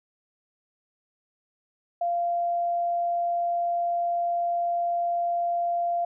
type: tone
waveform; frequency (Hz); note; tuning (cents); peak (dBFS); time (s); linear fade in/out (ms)
sine; 692; F5; -16; -23; 2.01-6.05; 5
effects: none